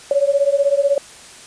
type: beating tone pair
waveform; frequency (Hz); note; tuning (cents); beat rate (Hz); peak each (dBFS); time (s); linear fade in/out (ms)
sine; 554.4 / 570.4; C#5 / C#5; 0 / +49; 16; -16; 0.11-0.98; 2
effects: white hiss -40 dBFS RMS until 1.46 s + resampled to 22050 Hz